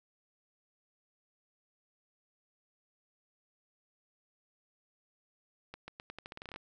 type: accelerating click train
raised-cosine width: 0.3 ms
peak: -28 dBFS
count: 14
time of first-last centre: 5.74-6.56 s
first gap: 140 ms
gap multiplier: 0.85
effects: none